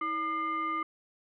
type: tone with frequency modulation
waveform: sine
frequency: 1209 Hz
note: D6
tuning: 50 cents sharp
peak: -29 dBFS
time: 0.01-0.83 s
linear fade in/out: 5 ms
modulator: 887 Hz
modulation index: 0.68
effects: none